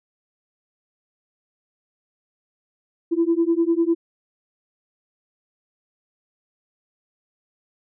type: beating tone pair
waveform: sine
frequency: 330.1 / 340.1 Hz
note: E4 / F4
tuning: +2 / -46 cents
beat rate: 10 Hz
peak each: -19 dBFS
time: 3.11-3.95 s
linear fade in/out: 20 ms
effects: tanh soft clip ceiling -10 dBFS